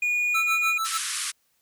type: tone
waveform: triangle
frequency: 2446 Hz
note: D#7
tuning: 30 cents flat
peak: -20 dBFS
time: 0.02-0.78 s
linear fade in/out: 5 ms
type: tone with tremolo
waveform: square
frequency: 1318.5 Hz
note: E6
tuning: in tune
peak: -24 dBFS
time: 0.34-0.98 s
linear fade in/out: 10 ms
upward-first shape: sine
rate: 6.7 Hz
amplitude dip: 95%
type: band-pass noise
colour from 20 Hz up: white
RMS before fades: -30 dBFS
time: 0.84-1.32 s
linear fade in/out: 20 ms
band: 1100 to 11000 Hz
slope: 96 dB/octave
effects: white hiss -69 dBFS RMS until 1.61 s